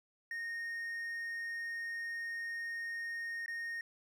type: tone with dropouts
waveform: triangle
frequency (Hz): 1851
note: A#6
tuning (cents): -13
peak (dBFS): -36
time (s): 0.31-3.81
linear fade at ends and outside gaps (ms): 2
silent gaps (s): 3.461-3.48
effects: none